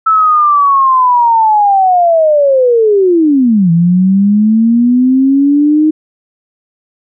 sine linear two-way sweep, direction down then up, 1318.5 to 164.81 to 312.6 Hz, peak -5 dBFS, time 0.06-5.91 s, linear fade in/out 10 ms, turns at 3.71 s, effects none

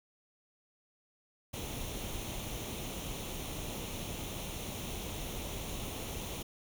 pink noise with comb filter, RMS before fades -40 dBFS, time 1.53-6.43 s, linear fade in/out 10 ms, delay 0.31 ms, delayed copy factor +0.6, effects none

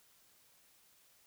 silence, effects white hiss -67 dBFS RMS until 1.26 s

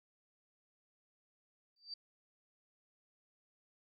sine tone with exponential growth, 4649 Hz, D8, 18 cents flat, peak -39 dBFS, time 1.76-1.94 s, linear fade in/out 5 ms, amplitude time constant 38 ms, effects none

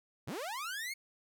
sawtooth linear sweep, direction up, 82.41 to 2217 Hz, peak -34 dBFS, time 0.27-0.94 s, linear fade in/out 10 ms, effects none

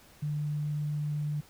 sine tone, 148.7 Hz, D3, 22 cents sharp, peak -29 dBFS, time 0.22-1.41 s, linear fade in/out 10 ms, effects pink hiss -57 dBFS RMS until 1.49 s

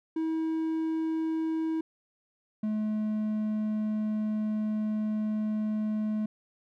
triangle tone pair in turn, 321.1 / 214.3 Hz, E4 / A3, -45 / -45 cents, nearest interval perfect fifth, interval 700 cents, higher first, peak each -25 dBFS, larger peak neither, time 0.16-1.81 / 2.63-6.26 s, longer second, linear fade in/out 5 ms, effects none

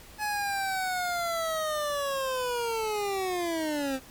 25% pulse linear sweep, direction down, 850 to 258 Hz, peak -24 dBFS, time 0.18-4 s, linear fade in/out 50 ms, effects pink hiss -50 dBFS RMS until 4.1 s + MP3 96 kbps

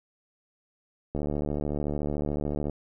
click train, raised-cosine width 2 ms, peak -17 dBFS, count 115, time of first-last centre 1.15-2.697 s, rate 73.7 Hz, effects none

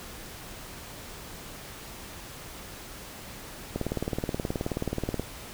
click train, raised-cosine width 2 ms, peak -15 dBFS, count 28, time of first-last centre 3.76-5.196 s, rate 18.8 Hz, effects pink hiss -43 dBFS RMS until 5.53 s

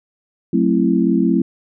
sine chord, F# half-diminished seventh, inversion none, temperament just, 185 / 222 / 266.4 / 333 Hz, F#3 / A3 / C4 / E4, 0 / +16 / +31 / +18 cents, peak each -18 dBFS, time 0.53-1.42 s, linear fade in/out 5 ms, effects none

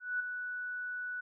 sine tone with ADSR envelope, 1480 Hz, F#6, in tune, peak -29 dBFS, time 0-1.21 s, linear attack 200 ms, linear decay 6 ms, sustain -7 dB, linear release 10 ms, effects none

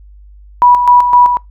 sine tone with tremolo, 978 Hz, B5, 17 cents flat, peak -3 dBFS, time 0.62-1.37 s, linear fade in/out 0 ms, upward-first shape square, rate 3.9 Hz, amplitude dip 55%, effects noise-tail reverb RT60 0.2 s tail -24 dB re dry + added 50 Hz sine -35 dBFS peak until 1.5 s

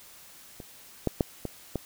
clicks, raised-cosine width 2 ms, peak -27 / -11 / -9 / -18 / -15 dBFS, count 5, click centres 0.602 / 1.073 / 1.208 / 1.453 / 1.757 s, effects white hiss -51 dBFS RMS until 1.85 s

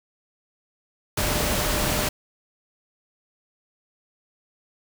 sine tone in noise, 600 Hz, D5, 37 cents sharp, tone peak -32 dBFS, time 1.17-2.09 s, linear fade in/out 5 ms, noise pink, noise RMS -24 dBFS, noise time 1.17-2.09 s, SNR -11 dB, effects none

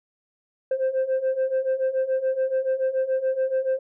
sine beating tone pair, 520 / 527 Hz, C5 / C5, -11 / +12 cents, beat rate 7 Hz, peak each -24 / -21 dBFS, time 0.71-3.79 s, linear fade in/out 5 ms, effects tanh soft clip ceiling -18 dBFS

